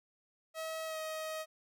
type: tone with pitch glide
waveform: sawtooth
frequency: 641 to 630.4 Hz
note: E5 to D#5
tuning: -49 to +23 cents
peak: -34 dBFS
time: 0.54-1.46 s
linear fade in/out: 50 ms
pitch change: -28 cents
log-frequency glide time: 0.86-0.98 s
effects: none